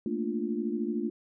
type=chord; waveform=sine; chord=Bb major seventh; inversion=third; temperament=equal; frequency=220 / 233.1 / 293.7 / 349.2 Hz; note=A3 / Bb3 / D4 / F4; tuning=0 / 0 / 0 / 0 cents; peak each=-33 / -34 / -35 / -34 dBFS; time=0.06-1.1 s; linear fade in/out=2 ms; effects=none